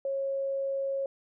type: tone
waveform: sine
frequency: 546 Hz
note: C#5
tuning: 26 cents flat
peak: -28 dBFS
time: 0.05-1.06 s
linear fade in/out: 2 ms
effects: none